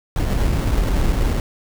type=noise with sample-and-hold; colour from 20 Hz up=brown; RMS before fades=-18 dBFS; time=0.16-1.4 s; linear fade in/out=2 ms; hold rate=2450 Hz; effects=none